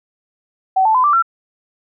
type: tone with pitch steps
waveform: sine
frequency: 760 / 878.1 / 1014.5 / 1172.1 / 1354.2 Hz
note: F#5 / A5 / B5 / D6 / E6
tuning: +46 / -4 / +46 / -4 / +46 cents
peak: -10 dBFS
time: 0.76-1.225 s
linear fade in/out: 10 ms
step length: 93 ms
effects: none